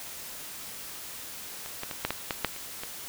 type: clicks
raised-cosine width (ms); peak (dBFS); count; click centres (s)
0.3; -24 / -17 / -19 / -10 / -12 / -12 / -8 / -26 / -19; 9; 1.661 / 1.834 / 1.912 / 2.05 / 2.106 / 2.308 / 2.447 / 2.563 / 2.835
effects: white hiss -41 dBFS RMS until 3.08 s